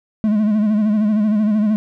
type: tone with vibrato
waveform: triangle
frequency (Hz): 212.2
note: G#3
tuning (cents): +38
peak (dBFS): -11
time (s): 0.24-1.76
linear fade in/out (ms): 0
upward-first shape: sine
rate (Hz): 13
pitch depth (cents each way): 63
effects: none